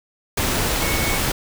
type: tone in noise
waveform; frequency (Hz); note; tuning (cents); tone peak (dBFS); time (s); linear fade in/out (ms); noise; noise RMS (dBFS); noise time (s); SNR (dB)
sine; 2217; C#7; 0; -27; 0.82-1.18; 5; pink; -21; 0.37-1.32; -9
effects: none